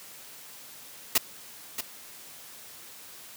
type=noise with echo; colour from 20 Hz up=white; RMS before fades=-21 dBFS; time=1.15-1.18 s; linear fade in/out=5 ms; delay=630 ms; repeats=1; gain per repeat=-10 dB; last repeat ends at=1.81 s; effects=white hiss -47 dBFS RMS until 3.36 s + high-pass 100 Hz 12 dB/octave